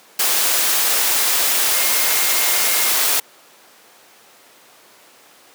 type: tone in noise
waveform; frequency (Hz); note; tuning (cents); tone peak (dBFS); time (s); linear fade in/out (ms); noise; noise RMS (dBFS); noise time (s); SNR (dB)
sine; 2129; C7; +30; -28; 1.73-2.89; 5; white; -17; 0.19-3.2; -14
effects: pink hiss -47 dBFS RMS until 5.54 s + high-pass 400 Hz 12 dB/octave